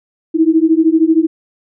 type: beating tone pair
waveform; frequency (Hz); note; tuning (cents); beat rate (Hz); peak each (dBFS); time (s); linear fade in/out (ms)
sine; 315.7 / 328.7; D#4 / E4; +25 / -5; 13; -11; 0.34-1.27; 20
effects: none